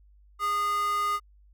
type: tone with high-pass filter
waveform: square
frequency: 410 Hz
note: G#4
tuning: 22 cents flat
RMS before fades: -27 dBFS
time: 0.39-1.2 s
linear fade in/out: 50 ms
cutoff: 1100 Hz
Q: 9.2
effects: added 50 Hz sine -54 dBFS peak until 1.53 s